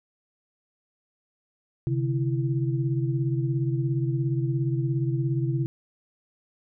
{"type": "tone cluster", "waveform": "sine", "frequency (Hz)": [132.1, 149.2, 333.5], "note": ["C3", "D3", "E4"], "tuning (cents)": [17, 28, 20], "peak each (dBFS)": [-24, -30, -31], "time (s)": [1.87, 5.66], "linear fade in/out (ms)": 0, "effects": []}